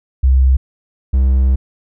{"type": "tone pair in turn", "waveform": ["sine", "triangle"], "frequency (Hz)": [65.41, 65.41], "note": ["C2", "C2"], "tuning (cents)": [0, 0], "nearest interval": "unison", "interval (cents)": 0, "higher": "neither", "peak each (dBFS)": -7, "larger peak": "neither", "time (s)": [[0.23, 0.57], [1.13, 1.56]], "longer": "second", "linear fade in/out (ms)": 10, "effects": []}